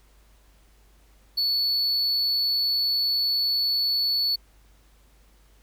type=tone; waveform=triangle; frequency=4435 Hz; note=C#8; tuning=in tune; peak=-20 dBFS; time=1.37-4.36 s; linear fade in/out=10 ms; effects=added 50 Hz sine -55 dBFS peak until 5.62 s + pink hiss -62 dBFS RMS until 5.62 s